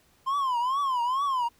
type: tone with vibrato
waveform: triangle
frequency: 1038 Hz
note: C6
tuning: 14 cents flat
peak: -22 dBFS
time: 0.26-1.49 s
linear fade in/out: 20 ms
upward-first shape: triangle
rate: 2.3 Hz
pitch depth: 190 cents each way
effects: pink hiss -63 dBFS RMS until 1.59 s